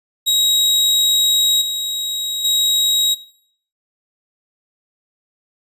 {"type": "tone with level steps", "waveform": "sawtooth", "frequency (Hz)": 3813, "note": "A#7", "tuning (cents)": 38, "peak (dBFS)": [-10, -18, -11], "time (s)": [0.26, 3.15], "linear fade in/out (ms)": 20, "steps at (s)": [1.61, 2.44], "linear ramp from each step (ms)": 10, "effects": ["noise-tail reverb RT60 0.6 s tail -18 dB re dry", "resampled to 32000 Hz"]}